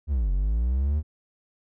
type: linear two-way sweep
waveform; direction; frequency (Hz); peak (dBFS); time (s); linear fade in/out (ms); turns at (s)
triangle; down then up; 77.78 to 44.35 to 77.78; -19; 0.07-1.03; 50; 0.31
effects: none